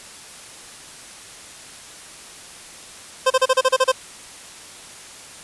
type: tone bursts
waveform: 25% pulse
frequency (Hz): 520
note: C5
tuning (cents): -11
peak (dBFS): -9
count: 9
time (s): 3.26-3.92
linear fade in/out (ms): 10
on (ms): 44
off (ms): 33
effects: white hiss -40 dBFS RMS until 5.43 s + resampled to 24000 Hz